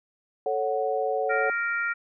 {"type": "chord", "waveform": "sine", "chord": "F# minor", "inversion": "first", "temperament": "equal", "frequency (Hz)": [440, 554.4, 740], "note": ["A4", "C#5", "F#5"], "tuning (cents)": [0, 0, 0], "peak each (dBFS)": -28, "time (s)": [0.46, 1.5], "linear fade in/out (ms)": 2}
{"type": "harmonic tone", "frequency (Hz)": 466.2, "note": "A#4", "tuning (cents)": 0, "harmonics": [3, 4, 5], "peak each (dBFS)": [-26, -31, -34], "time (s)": [1.29, 1.94], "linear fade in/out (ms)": 20}
{"effects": []}